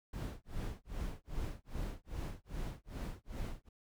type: noise with tremolo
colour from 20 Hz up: brown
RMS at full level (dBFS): -38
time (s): 0.13-3.69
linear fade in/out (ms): 5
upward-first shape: sine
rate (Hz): 2.5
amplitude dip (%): 100
effects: none